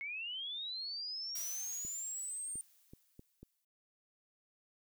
sine linear sweep, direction up, 2166 to 8870 Hz, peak -39 dBFS, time 0.01-2.61 s, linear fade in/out 0 ms
blue noise with exponential decay, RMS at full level -43 dBFS, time 1.35-3.65 s, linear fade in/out 5 ms, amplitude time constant 500 ms
clicks, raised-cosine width 3 ms, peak -39 dBFS, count 5, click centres 1.85 / 2.556 / 2.935 / 3.194 / 3.43 s
effects none

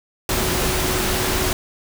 sine tone in noise, 370 Hz, F#4, in tune, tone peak -27 dBFS, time 0.29-1.53 s, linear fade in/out 2 ms, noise pink, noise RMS -21 dBFS, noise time 0.29-1.53 s, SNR -9 dB, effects none

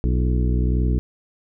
harmonic tone with a mistuned harmonic, 61.74 Hz, B1, in tune, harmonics 1 / 2 / 3 / 4 / 5 / 6 / 7, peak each -18 / -24 / -28 / -30 / -32 / -34 / -35 dBFS, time 0.04-0.99 s, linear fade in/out 0 ms, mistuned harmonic 6, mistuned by -86 cents, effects none

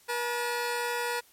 15% pulse tone pair together, 480 / 863.7 Hz, B4 / A5, -49 / -32 cents, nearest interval minor seventh, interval 1017 cents, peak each -23 / -30 dBFS, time 0.08-1.21 s, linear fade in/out 20 ms, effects white hiss -60 dBFS RMS until 1.32 s + MP3 64 kbps

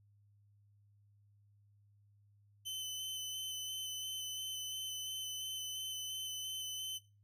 sawtooth tone with vibrato, 3042 Hz, F#7, 47 cents sharp, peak -37 dBFS, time 2.65-6.99 s, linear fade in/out 20 ms, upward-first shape square, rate 2.9 Hz, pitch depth 8 cents each way, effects noise-tail reverb RT60 0.3 s tail -18 dB re dry + added 102 Hz sine -65 dBFS peak until 7.23 s

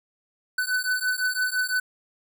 square beating tone pair, 1500 / 1505.9 Hz, F#6 / F#6, +23 / +30 cents, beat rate 5.9 Hz, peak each -27 / -27 dBFS, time 0.58-1.8 s, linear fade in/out 5 ms, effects none

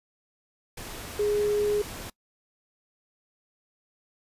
sine tone in noise, 415.3 Hz, G#4, in tune, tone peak -22 dBFS, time 1.19-1.82 s, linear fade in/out 5 ms, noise pink, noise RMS -39 dBFS, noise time 0.77-2.1 s, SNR +14 dB, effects noise-tail reverb RT60 0.1 s tail -23 dB re dry + resampled to 32000 Hz

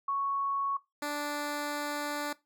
sine / 10% pulse tone pair in turn, 1108.7 / 293 Hz, C#6 / D4, 0 / -4 cents, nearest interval octave + major seventh, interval 2304 cents, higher first, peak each -28 / -24 dBFS, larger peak second, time 0.08-0.77 / 1.02-2.33 s, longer second, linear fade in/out 5 ms, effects noise-tail reverb RT60 0.2 s tail -19 dB re dry

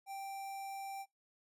square tone with notch filter, 784 Hz, G5, in tune, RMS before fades -44 dBFS, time 0.06-1.06 s, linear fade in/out 50 ms, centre 3500 Hz, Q 1, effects noise-tail reverb RT60 0.2 s tail -22 dB re dry + resampled to 32000 Hz

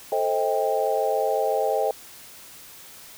sine chord, A half-diminished seventh, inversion none, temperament just, 440 / 528 / 633.6 / 792 Hz, A4 / C5 / Eb5 / G5, 0 / +16 / +31 / +18 cents, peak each -26 dBFS, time 0.12-1.91 s, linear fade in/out 2 ms, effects white hiss -45 dBFS RMS until 3.17 s

